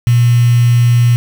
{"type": "tone with quantisation", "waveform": "sine", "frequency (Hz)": 120, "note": "B2", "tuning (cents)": -49, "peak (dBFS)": -6, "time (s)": [0.07, 1.16], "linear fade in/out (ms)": 0, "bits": 4, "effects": []}